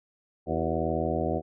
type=harmonic tone with a mistuned harmonic; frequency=81.2 Hz; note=E2; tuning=26 cents flat; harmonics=1 / 2 / 3 / 4 / 5 / 6 / 7 / 8 / 9; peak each=-34 / -34 / -34 / -34 / -34 / -34 / -34 / -34 / -34 dBFS; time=0.46-1.42 s; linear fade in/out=50 ms; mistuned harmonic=5; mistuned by=-89 cents; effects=none